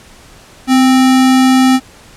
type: tone with sample-and-hold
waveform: sine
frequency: 258.2 Hz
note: C4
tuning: 23 cents flat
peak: -5 dBFS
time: 0.67-1.8 s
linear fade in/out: 50 ms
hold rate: 1050 Hz
effects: pink hiss -40 dBFS RMS until 2.16 s + low-pass 10000 Hz 12 dB/octave